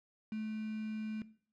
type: tone with quantisation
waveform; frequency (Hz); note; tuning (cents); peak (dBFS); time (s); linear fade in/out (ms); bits
sine; 216.8; A3; -25; -36; 0.32-1.22; 2; 8
effects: noise-tail reverb RT60 0.5 s tail -18 dB re dry + low-pass 3000 Hz 12 dB/octave